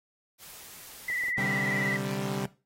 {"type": "noise", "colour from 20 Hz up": "white", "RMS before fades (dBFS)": -47, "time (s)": [0.38, 1.33], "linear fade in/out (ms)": 50}
{"type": "tone with vibrato", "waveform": "sine", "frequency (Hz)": 1975.5, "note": "B6", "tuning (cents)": 0, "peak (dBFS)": -28, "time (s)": [1.08, 1.97], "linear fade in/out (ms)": 5, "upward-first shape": "sine", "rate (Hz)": 20, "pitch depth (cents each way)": 58}
{"type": "clicks", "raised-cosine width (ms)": 1, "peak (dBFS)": -34, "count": 6, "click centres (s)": [1.1, 1.237, 1.284, 1.458, 1.635, 1.746]}
{"type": "chord", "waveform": "sawtooth", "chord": "C suspended second", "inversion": "none", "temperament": "equal", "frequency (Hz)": [130.81, 146.83, 196], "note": ["C3", "D3", "G3"], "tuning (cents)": [0, 0, 0], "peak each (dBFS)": [-31, -32, -29], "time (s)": [1.38, 2.46], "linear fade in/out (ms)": 2}
{"effects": ["noise-tail reverb RT60 0.3 s tail -18 dB re dry", "AAC 48 kbps"]}